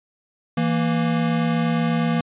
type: tone pair together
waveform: square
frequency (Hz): 164.83 / 233.1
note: E3 / A#3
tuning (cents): 0 / 0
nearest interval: tritone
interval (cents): 600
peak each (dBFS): -22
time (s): 0.57-2.21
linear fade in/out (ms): 5
effects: resampled to 8000 Hz